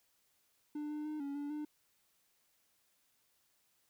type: tone with pitch steps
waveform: triangle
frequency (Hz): 297.6 / 300.3 / 305 / 281.2 / 288.4 / 300.1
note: D4 / D4 / D#4 / C#4 / D4 / D4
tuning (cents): +23 / +39 / -34 / +25 / -31 / +38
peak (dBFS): -36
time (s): 0.75-1.65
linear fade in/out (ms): 5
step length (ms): 150
effects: white hiss -75 dBFS RMS until 3.89 s